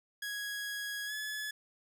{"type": "tone with pitch glide", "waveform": "sawtooth", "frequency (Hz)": [1661.2, 1710.9], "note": ["G#6", "A6"], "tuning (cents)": [0, -49], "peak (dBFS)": -33, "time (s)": [0.22, 1.51], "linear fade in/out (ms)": 5, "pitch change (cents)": 51, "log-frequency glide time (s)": [1.06, 1.13], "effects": []}